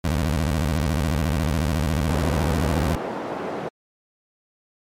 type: tone with vibrato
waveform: 20% pulse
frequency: 76.9 Hz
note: D#2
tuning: 20 cents flat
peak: -15 dBFS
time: 0.04-2.96 s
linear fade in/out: 5 ms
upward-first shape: square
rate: 14 Hz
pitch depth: 190 cents each way
type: band-pass noise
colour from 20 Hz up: white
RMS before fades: -29 dBFS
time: 2.09-3.69 s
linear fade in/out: 10 ms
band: 200 to 650 Hz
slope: 12 dB/octave
effects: MP3 64 kbps